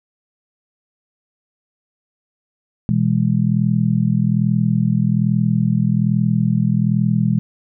sine chord, E major, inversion second, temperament just, 123.61 / 164.81 / 206 Hz, B2 / E3 / G#3, +2 / 0 / -14 cents, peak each -18 dBFS, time 2.89-7.39 s, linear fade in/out 0 ms, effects none

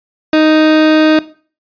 30% pulse tone, 311.1 Hz, D#4, in tune, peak -4 dBFS, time 0.33-1.19 s, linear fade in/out 2 ms, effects noise-tail reverb RT60 0.4 s tail -17 dB re dry + resampled to 11025 Hz

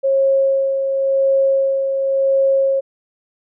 sine tone with tremolo, 542 Hz, C#5, 39 cents flat, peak -11 dBFS, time 0.03-2.81 s, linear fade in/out 20 ms, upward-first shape sine, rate 0.93 Hz, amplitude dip 45%, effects none

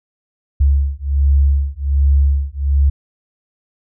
sine beating tone pair, 69.2 / 70.5 Hz, C#2 / C#2, -2 / +30 cents, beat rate 1.3 Hz, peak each -14 dBFS, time 0.6-2.9 s, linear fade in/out 10 ms, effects none

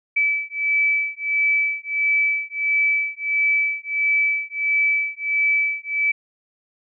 sine beating tone pair, 2304 / 2305.5 Hz, D7 / D7, -34 / -33 cents, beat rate 1.5 Hz, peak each -21 dBFS, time 0.16-6.12 s, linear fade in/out 10 ms, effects none

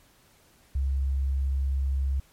sine tone, 67.7 Hz, C#2, 40 cents flat, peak -23 dBFS, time 0.75-2.2 s, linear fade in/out 5 ms, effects pink hiss -60 dBFS RMS until 2.32 s + MP3 64 kbps

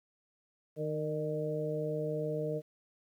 harmonic tone with a mistuned harmonic, 153.8 Hz, D#3, 20 cents flat, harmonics 1 / 2 / 3 / 4, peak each -37 / -42 / -35 / -38 dBFS, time 0.76-2.62 s, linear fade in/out 50 ms, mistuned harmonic 4, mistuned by -21 cents, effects 11-bit

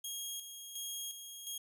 15% pulse tone with tremolo, 3266 Hz, G#7, 30 cents flat, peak -32 dBFS, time 0.04-1.58 s, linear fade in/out 5 ms, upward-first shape square, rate 1.4 Hz, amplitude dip 55%, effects none

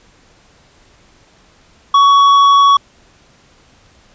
triangle tone with hard clipping, 1122 Hz, C#6, 21 cents sharp, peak -7 dBFS, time 1.94-2.77 s, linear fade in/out 5 ms, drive 10 dB, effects pink hiss -49 dBFS RMS until 4.14 s + resampled to 16000 Hz

